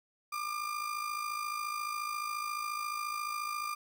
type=tone with amplitude modulation; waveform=35% pulse; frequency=1198 Hz; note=D6; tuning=34 cents sharp; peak=-30 dBFS; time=0.32-3.75 s; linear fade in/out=10 ms; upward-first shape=sine; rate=54.3 Hz; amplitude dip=60%; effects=none